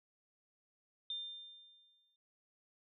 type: tone with exponential decay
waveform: sine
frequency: 3600 Hz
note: A7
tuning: 39 cents sharp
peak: -37 dBFS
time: 1.1-2.16 s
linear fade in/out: 2 ms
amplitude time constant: 230 ms
effects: none